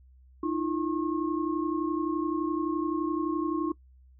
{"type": "tone cluster", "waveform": "sine", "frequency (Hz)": [308, 339.7, 1081], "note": ["D#4", "F4", "C#6"], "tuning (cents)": [-17, -48, -44], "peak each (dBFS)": [-29, -30, -35], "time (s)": [0.43, 3.72], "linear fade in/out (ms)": 5, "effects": ["noise-tail reverb RT60 0.1 s tail -20 dB re dry", "added 64 Hz sine -53 dBFS peak until 4.19 s"]}